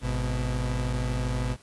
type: tone pair together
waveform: 35% pulse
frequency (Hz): 52.47 / 124.8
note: G#1 / B2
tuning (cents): +18 / +19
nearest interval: octave + minor third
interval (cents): 1501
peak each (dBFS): -27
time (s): 0.01-1.57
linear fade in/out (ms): 50
effects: pink hiss -55 dBFS RMS until 1.62 s + resampled to 24000 Hz